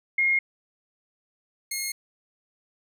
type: tone pair in turn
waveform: sine / 10% pulse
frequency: 2142 / 2150 Hz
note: C7 / C7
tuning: +40 / +47 cents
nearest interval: unison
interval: 7 cents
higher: second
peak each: -19 dBFS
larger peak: neither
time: 0.18-0.39 / 1.71-1.92 s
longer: neither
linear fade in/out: 5 ms
effects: none